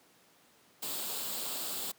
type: noise with comb filter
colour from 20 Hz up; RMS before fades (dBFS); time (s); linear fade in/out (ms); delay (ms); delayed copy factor
white; -37; 0.82-1.92; 10; 0.25; +0.55
effects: pink hiss -63 dBFS RMS until 1.98 s + high-pass 200 Hz 12 dB/octave